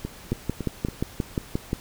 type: two click trains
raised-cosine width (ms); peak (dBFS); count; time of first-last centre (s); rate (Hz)
3; -16 / -11; 4 / 9; 0.05-0.886 / 0.32-1.731; 3.59 / 5.67
effects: pink hiss -45 dBFS RMS until 1.8 s